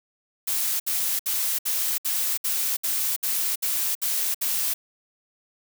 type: noise bursts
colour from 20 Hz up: blue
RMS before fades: -25 dBFS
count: 11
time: 0.47-4.74 s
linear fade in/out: 10 ms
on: 330 ms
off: 64 ms
effects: none